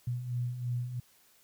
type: beating tone pair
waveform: sine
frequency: 120 / 123 Hz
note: B2 / B2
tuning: -49 / -7 cents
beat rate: 3 Hz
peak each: -39 / -32 dBFS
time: 0.07-1 s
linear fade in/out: 5 ms
effects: white hiss -64 dBFS RMS until 1.43 s